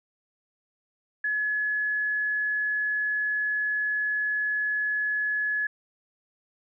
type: tone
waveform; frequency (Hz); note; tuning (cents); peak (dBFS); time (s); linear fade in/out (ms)
sine; 1700; G#6; +40; -24; 1.24-5.67; 5
effects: none